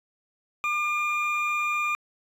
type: tone pair together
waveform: triangle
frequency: 1200 / 2408 Hz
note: D6 / D7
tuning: +37 / +43 cents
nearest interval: octave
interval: 1206 cents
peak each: -25 dBFS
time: 0.64-1.95 s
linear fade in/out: 0 ms
effects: resampled to 32000 Hz